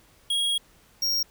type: tone pair in turn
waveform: square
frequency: 3294 / 5583 Hz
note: G#7 / F8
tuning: -15 / -1 cents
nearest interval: major sixth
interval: 914 cents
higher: second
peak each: -23 dBFS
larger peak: neither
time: 0.3-0.58 / 1.02-1.23 s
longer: first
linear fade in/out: 5 ms
effects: pink hiss -58 dBFS RMS until 1.3 s